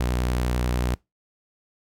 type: tone with vibrato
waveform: sawtooth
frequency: 61.3 Hz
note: B1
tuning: 12 cents flat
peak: -18 dBFS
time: 0-0.95 s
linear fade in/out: 5 ms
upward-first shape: sine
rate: 11 Hz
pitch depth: 25 cents each way
effects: noise-tail reverb RT60 0.2 s tail -24 dB re dry